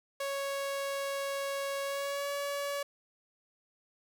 sawtooth tone with pitch glide, 554.4 to 567 Hz, C#5 to C#5, 0 to +39 cents, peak -29 dBFS, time 0.2-2.83 s, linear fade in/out 5 ms, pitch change +39 cents, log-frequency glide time 1.83-2.3 s, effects none

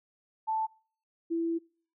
sine tone pair in turn, 880 / 332.7 Hz, A5 / E4, 0 / +16 cents, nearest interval octave + perfect fourth, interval 1684 cents, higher first, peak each -27 dBFS, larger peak neither, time 0.47-0.67 / 1.3-1.59 s, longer second, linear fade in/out 20 ms, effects noise-tail reverb RT60 0.5 s tail -26 dB re dry

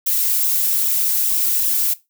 violet noise with flanger, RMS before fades -18 dBFS, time 0.06-1.94 s, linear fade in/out 10 ms, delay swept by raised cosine 0.42 to 6.02 ms, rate 2.5 Hz, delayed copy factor -0.65, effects noise-tail reverb RT60 0.2 s tail -17 dB re dry

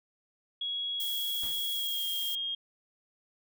sine tone with pitch glide, 3327 to 3240 Hz, G#7 to G#7, +2 to -43 cents, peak -31 dBFS, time 0.61-2.55 s, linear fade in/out 5 ms, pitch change -45 cents, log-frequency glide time 1.73-2.04 s
violet noise, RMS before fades -38 dBFS, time 1-2.35 s, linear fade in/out 0 ms
pink noise with exponential decay, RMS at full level -47 dBFS, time 1.43-1.81 s, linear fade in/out 2 ms, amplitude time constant 82 ms
effects none

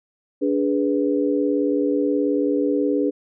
sine chord, G# diminished, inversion second, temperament equal with one note detuned, 289.6 / 415.3 / 493.9 Hz, D4 / G#4 / B4, -24 / 0 / 0 cents, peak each -20 / -23 / -24 dBFS, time 0.41-3.11 s, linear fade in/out 20 ms, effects none

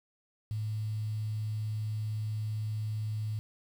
sine tone with quantisation, 107.8 Hz, A2, 35 cents flat, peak -31 dBFS, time 0.51-3.39 s, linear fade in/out 0 ms, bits 9, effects none

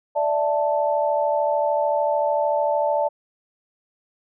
sine chord, D suspended second, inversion none, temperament just, 587.3 / 660.7 / 881 Hz, D5 / E5 / A5, 0 / +4 / +2 cents, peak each -21 / -25 / -23 dBFS, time 0.15-3.09 s, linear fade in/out 20 ms, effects none

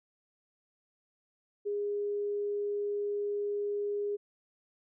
sine tone, 410 Hz, G#4, 22 cents flat, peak -30 dBFS, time 1.65-4.17 s, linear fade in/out 20 ms, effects none

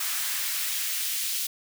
white noise with high-pass filter sweep, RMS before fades -29 dBFS, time 0-1.47 s, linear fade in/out 5 ms, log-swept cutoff 1200 to 3100 Hz, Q 1, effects none

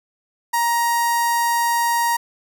sawtooth tone with notch filter, 940 Hz, A#5, 14 cents sharp, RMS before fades -19 dBFS, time 0.53-2.17 s, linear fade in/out 10 ms, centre 3200 Hz, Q 1, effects none

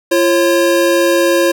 square tone pair together, 342.9 / 543.9 Hz, F4 / C#5, -32 / -33 cents, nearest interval minor sixth, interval 799 cents, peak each -13 dBFS, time 0.11-1.52 s, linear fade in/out 10 ms, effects none

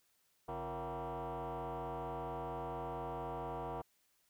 sine tone with frequency modulation, 144.2 Hz, D3, 31 cents flat, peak -37 dBFS, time 0.48-3.82 s, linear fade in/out 10 ms, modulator 204 Hz, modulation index 4.6, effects tanh soft clip ceiling -37 dBFS + white hiss -75 dBFS RMS until 4.29 s

